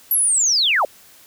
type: linear sweep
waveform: sine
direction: down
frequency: 11840 to 492.5 Hz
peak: -14 dBFS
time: 0.11-0.85 s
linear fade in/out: 2 ms
effects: white hiss -48 dBFS RMS until 1.26 s